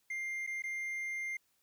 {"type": "tone with dropouts", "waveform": "triangle", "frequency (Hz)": 2100, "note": "C7", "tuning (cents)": 6, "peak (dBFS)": -34, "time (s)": [0.1, 1.37], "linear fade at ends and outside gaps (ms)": 5, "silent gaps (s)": [[0.466, 0.473], [0.622, 0.637]], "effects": ["white hiss -75 dBFS RMS until 1.62 s"]}